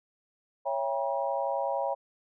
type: chord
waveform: sine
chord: C# diminished seventh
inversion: none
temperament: just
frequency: 554.4 / 665.2 / 798.3 / 957.9 Hz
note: C#5 / E5 / G5 / Bb5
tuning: 0 / +16 / +31 / +47 cents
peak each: -31 / -34 / -33 / -34 dBFS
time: 0.65-1.95 s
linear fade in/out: 20 ms
effects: none